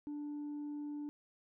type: tone with tanh clipping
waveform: sine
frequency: 293.7 Hz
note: D4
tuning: in tune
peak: -40 dBFS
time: 0.07-1.09 s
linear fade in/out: 0 ms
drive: 1 dB
effects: none